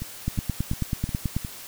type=two click trains; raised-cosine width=5 ms; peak=-12 / -19 dBFS; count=11 / 5; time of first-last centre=0.28-1.366 / 0.02-1.449 s; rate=9.21 / 2.8 Hz; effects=white hiss -41 dBFS RMS until 1.67 s